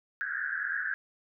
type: band-pass noise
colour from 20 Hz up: pink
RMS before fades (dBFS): -33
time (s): 0.21-0.94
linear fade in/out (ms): 0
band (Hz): 1500 to 1700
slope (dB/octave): 96
effects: none